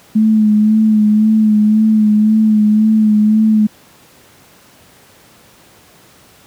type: tone with vibrato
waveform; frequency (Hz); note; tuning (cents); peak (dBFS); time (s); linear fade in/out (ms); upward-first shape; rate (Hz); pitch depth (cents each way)
sine; 214.9; A3; -41; -7; 0.15-3.67; 10; sine; 1.9; 31
effects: pink hiss -45 dBFS RMS until 6.46 s + high-pass 100 Hz 12 dB/octave